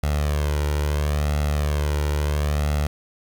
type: tone with flanger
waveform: sawtooth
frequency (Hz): 73.9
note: D2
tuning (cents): +11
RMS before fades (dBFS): -22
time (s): 0.03-2.87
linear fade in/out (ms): 5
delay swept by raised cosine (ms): 1.5 to 2.12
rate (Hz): 0.74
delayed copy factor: +0.65
effects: 8-bit